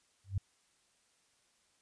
sine tone with exponential growth, 97.1 Hz, G2, 16 cents flat, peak -27 dBFS, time 0.24-0.38 s, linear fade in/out 5 ms, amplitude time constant 30 ms, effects white hiss -72 dBFS RMS until 1.81 s + resampled to 22050 Hz

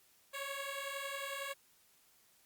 10% pulse beating tone pair, 548 / 559 Hz, C#5 / C#5, -20 / +14 cents, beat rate 11 Hz, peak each -35 / -34 dBFS, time 0.33-1.54 s, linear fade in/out 20 ms, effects white hiss -68 dBFS RMS until 2.45 s + Opus 48 kbps

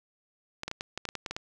clicks, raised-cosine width 0.2 ms, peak -17 dBFS, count 11, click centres 0.634 / 0.68 / 0.714 / 0.809 / 0.976 / 1.053 / 1.089 / 1.153 / 1.262 / 1.31 / 1.365 s, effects none

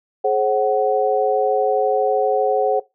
sine tone cluster, 423.6 / 536 / 747 Hz, G#4 / C5 / F#5, +34 / +42 / +16 cents, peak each -19 dBFS, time 0.24-2.8 s, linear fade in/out 10 ms, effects noise-tail reverb RT60 0.2 s tail -20 dB re dry

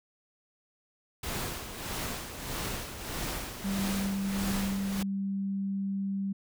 pink noise with tremolo, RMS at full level -34 dBFS, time 1.23-5.03 s, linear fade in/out 5 ms, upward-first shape sine, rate 1.6 Hz, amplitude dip 60%
sine tone, 196 Hz, G3, in tune, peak -29 dBFS, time 3.64-6.33 s, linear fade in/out 10 ms
effects none

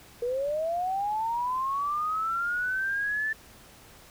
sine linear sweep, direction up, 470 to 1768 Hz, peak -26 dBFS, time 0.22-3.33 s, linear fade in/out 5 ms, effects pink hiss -52 dBFS RMS until 4.1 s

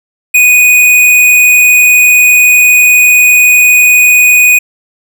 square tone, 2481 Hz, D#7, 6 cents flat, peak -3 dBFS, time 0.34-4.59 s, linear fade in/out 10 ms, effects none

